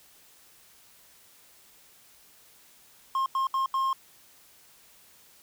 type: tone bursts at uneven times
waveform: triangle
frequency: 1067 Hz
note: C6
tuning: 34 cents sharp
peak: -22 dBFS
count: 4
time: 3.15-3.26 / 3.35-3.47 / 3.54-3.66 / 3.74-3.93 s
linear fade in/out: 2 ms
effects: white hiss -57 dBFS RMS until 5.42 s